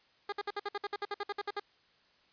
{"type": "tone bursts", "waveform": "15% pulse", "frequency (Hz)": 407.6, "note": "G#4", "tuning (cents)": -32, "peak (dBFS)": -27, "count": 15, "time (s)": [0.29, 1.598], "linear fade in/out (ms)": 5, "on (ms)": 34, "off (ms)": 57, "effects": ["white hiss -67 dBFS RMS until 2.32 s", "resampled to 11025 Hz"]}